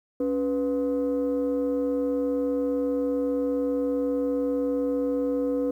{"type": "tone pair together", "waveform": "sine", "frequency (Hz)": [278.8, 493.9], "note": ["C#4", "B4"], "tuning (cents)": [10, 0], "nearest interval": "minor seventh", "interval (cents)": 990, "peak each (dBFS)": [-24, -24], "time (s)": [0.2, 5.71], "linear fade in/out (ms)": 5, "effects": ["tanh soft clip ceiling -19 dBFS", "10-bit"]}